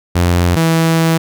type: tone pair in turn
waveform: sawtooth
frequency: 87.6 / 163.56 Hz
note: F2 / E3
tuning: +6 / -13 cents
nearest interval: major seventh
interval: 1081 cents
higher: second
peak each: -6 dBFS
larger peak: neither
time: 0.15-0.56 / 0.56-1.18 s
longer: second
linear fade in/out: 10 ms
effects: none